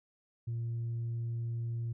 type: tone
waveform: sine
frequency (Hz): 116.54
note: A#2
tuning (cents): 0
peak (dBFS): -31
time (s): 0.47-1.93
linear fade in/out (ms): 10
effects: tanh soft clip ceiling -31 dBFS